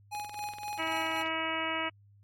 square tone with tremolo, 834 Hz, G#5, 7 cents sharp, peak -35 dBFS, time 0.11-1.23 s, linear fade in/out 20 ms, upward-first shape sine, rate 3.8 Hz, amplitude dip 65%
click train, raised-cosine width 0.2 ms, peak -29 dBFS, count 24, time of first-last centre 0.15-1.261 s, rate 20.7 Hz
harmonic tone, 322.4 Hz, E4, 38 cents flat, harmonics 1 / 2 / 3 / 4 / 5 / 6 / 7 / 8 / 9, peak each -40 / -39 / -38 / -38 / -42 / -40 / -37 / -42 / -39 dBFS, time 0.78-1.9 s, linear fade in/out 20 ms
effects added 101 Hz sine -57 dBFS peak until 2.23 s + AAC 48 kbps

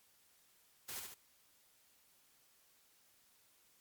white noise with echo, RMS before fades -45 dBFS, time 0.88-1 s, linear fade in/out 10 ms, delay 72 ms, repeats 2, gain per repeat -4 dB, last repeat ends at 1.144 s, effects white hiss -70 dBFS RMS until 3.8 s + MP3 96 kbps

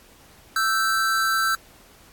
square tone pair together, 1326 / 1554.6 Hz, E6 / G6, +10 / -15 cents, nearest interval minor third, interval 275 cents, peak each -23 dBFS, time 0.56-1.55 s, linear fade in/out 2 ms, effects pink hiss -52 dBFS RMS until 2.12 s + AAC 64 kbps

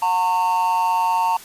triangle tone with amplitude modulation, 910 Hz, A#5, 42 cents flat, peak -11 dBFS, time 0.02-1.37 s, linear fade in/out 5 ms, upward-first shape sine, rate 184 Hz, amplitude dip 75%, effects white hiss -41 dBFS RMS until 1.44 s + resampled to 32000 Hz

